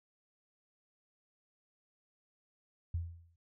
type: tone with exponential decay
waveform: sine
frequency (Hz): 84.6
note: E2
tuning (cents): +45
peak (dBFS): -30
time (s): 2.94-3.36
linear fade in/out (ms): 5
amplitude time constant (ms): 90
effects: none